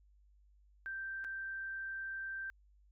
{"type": "tone with dropouts", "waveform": "sine", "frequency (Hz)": 1567, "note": "G6", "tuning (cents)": -1, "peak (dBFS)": -39, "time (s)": [0.86, 2.5], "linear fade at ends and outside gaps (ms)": 0, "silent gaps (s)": [1.242, 1.247], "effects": ["added 50 Hz sine -63 dBFS peak until 2.91 s"]}